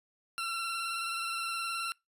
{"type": "tone with vibrato", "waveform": "20% pulse", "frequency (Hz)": 1356, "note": "E6", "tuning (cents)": 49, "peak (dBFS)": -28, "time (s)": [0.38, 1.92], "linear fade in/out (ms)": 0, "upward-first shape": "square", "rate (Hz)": 19, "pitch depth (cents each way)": 20, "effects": ["noise-tail reverb RT60 0.2 s tail -25 dB re dry", "resampled to 32000 Hz"]}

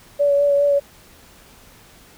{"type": "tone with vibrato", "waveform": "sine", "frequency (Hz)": 570, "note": "C#5", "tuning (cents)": 48, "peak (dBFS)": -13, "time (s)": [0.19, 0.8], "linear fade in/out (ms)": 20, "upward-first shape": "sine", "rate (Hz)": 4.9, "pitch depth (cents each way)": 18, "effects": ["pink hiss -48 dBFS RMS until 2.17 s"]}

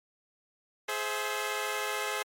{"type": "chord", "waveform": "10% pulse", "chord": "Ab augmented", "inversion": "none", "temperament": "equal with one note detuned", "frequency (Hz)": [421.8, 523.3, 659.3], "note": ["Ab4", "C5", "E5"], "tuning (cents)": [27, 0, 0], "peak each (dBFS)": [-25, -27, -30], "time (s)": [0.88, 2.23], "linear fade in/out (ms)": 10, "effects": ["MP3 64 kbps"]}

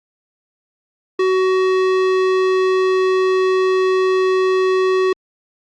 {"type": "tone with tanh clipping", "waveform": "sine", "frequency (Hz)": 374.8, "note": "F#4", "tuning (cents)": 22, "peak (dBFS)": -15, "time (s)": [1.19, 5.13], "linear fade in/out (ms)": 5, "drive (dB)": 18, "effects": ["Opus 48 kbps"]}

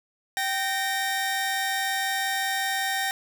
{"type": "tone pair together", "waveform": "sawtooth", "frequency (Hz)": [776, 1845.6], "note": ["G5", "A#6"], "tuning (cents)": [-18, -18], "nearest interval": "octave + minor third", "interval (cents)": 1500, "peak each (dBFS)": -24, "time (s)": [0.37, 3.11], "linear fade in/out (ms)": 0, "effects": []}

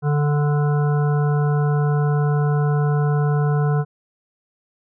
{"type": "harmonic tone", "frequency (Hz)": 146.83, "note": "D3", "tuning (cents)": 0, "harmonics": [1, 3, 5, 7, 9, 10], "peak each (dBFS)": [-16, -26, -30, -33, -35, -36], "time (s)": [0.02, 3.85], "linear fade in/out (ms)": 50, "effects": []}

